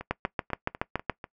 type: two click trains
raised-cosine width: 0.5 ms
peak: -11 / -22 dBFS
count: 8 / 6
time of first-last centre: 0.11-1.097 / 0.01-1.242 s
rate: 7.09 / 4.06 Hz
effects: noise-tail reverb RT60 0.1 s tail -21 dB re dry